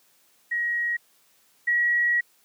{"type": "tone pair in turn", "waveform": "sine", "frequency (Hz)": [1897, 1914.6], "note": ["A#6", "A#6"], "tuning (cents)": [30, 46], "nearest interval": "unison", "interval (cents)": 16, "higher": "second", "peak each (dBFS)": [-23, -19], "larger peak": "second", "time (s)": [[0.51, 0.97], [1.67, 2.21]], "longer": "second", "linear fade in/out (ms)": 10, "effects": ["white hiss -62 dBFS RMS until 2.44 s", "high-pass 150 Hz 12 dB/octave"]}